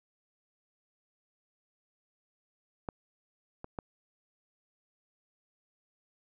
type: clicks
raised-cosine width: 1 ms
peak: -21 / -27 / -22 dBFS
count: 3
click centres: 2.888 / 3.644 / 3.788 s
effects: none